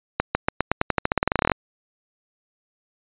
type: accelerating click train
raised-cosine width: 0.5 ms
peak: -3 dBFS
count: 21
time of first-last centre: 0.2-1.518 s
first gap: 150 ms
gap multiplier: 0.9
effects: resampled to 8000 Hz